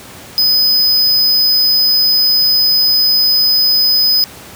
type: tone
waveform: square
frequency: 5020 Hz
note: D#8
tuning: 15 cents sharp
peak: -9 dBFS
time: 0.38-4.24 s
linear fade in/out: 0 ms
effects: pink hiss -34 dBFS RMS until 4.55 s + high-pass 80 Hz 12 dB/octave